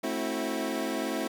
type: tone cluster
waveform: 25% pulse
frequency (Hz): 219.1 / 264.5 / 326 / 367.4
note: A3 / C4 / E4 / F#4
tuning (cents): -7 / +19 / -19 / -12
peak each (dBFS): -32 / -30 / -30 / -34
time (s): 0.03-1.28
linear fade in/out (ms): 10
effects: none